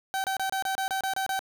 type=tone bursts; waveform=30% pulse; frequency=770 Hz; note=G5; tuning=31 cents flat; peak=-24 dBFS; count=10; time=0.14-1.392 s; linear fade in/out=0 ms; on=100 ms; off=28 ms; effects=none